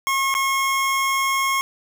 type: tone with dropouts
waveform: 25% pulse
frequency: 1084 Hz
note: C#6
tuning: 39 cents flat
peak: -15 dBFS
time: 0.07-1.61 s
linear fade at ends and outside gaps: 0 ms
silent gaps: 0.341-0.35 s
effects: none